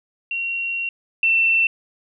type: tone pair in turn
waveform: sine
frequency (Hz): 2743 / 2688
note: F7 / E7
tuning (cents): -32 / +33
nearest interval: unison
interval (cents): 35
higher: first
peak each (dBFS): -22 / -14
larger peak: second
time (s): 0.31-0.89 / 1.23-1.67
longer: first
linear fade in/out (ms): 2
effects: none